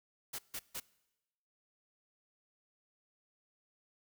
white noise bursts, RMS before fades -41 dBFS, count 3, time 0.33-0.801 s, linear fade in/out 10 ms, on 57 ms, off 150 ms, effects noise-tail reverb RT60 1.0 s tail -22 dB re dry

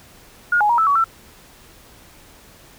sine tone with pitch steps, 1430 / 835 / 948 / 1315 / 1132 / 1337 Hz, F6 / G#5 / A#5 / E6 / C#6 / E6, +41 / +9 / +29 / -5 / +36 / +24 cents, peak -13 dBFS, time 0.52-1.042 s, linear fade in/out 5 ms, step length 87 ms, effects pink hiss -47 dBFS RMS until 2.78 s

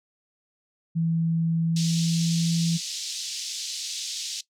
sine tone with pitch glide, 164.81 to 166.92 Hz, E3 to E3, 0 to +22 cents, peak -21 dBFS, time 0.95-2.78 s, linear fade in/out 20 ms, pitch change +22 cents, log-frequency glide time 1.64-2.5 s
white band-pass noise, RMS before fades -33 dBFS, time 1.76-4.41 s, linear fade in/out 5 ms, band 3300 to 6600 Hz, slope 24 dB/octave
effects noise-tail reverb RT60 0.1 s tail -18 dB re dry

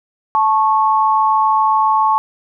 sine tone pair together, 873.1 / 1100 Hz, A5 / C#6, -14 / -14 cents, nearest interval major third, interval 400 cents, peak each -13 / -14 dBFS, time 0.35-2.18 s, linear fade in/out 0 ms, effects none

